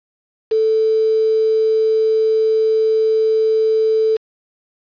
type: tone with quantisation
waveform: sine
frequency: 440 Hz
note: A4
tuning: in tune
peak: -12 dBFS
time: 0.51-4.17 s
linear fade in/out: 10 ms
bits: 5
effects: resampled to 11025 Hz